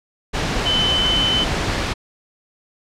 sine tone in noise, 3041 Hz, F#7, 47 cents sharp, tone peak -16 dBFS, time 0.65-1.45 s, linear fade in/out 20 ms, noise pink, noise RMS -21 dBFS, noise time 0.33-1.94 s, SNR +2 dB, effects low-pass 5000 Hz 12 dB/octave

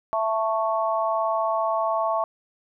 harmonic tone, 221.2 Hz, A3, 9 cents sharp, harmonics 3 / 4 / 5, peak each -24 / -27 / -26 dBFS, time 0.13-2.24 s, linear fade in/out 0 ms, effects none

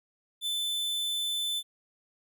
45% pulse tone, 3520 Hz, A7, in tune, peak -29 dBFS, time 0.41-1.63 s, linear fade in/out 50 ms, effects none

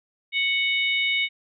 harmonic tone, 740 Hz, F#5, in tune, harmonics 3 / 4 / 5, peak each -22 / -28 / -28 dBFS, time 0.32-1.29 s, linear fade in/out 50 ms, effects none

